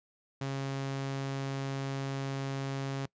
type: tone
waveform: sawtooth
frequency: 136.4 Hz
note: C#3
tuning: 28 cents flat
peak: -29 dBFS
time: 0.41-3.06 s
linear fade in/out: 5 ms
effects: noise-tail reverb RT60 0.1 s tail -23 dB re dry + resampled to 16000 Hz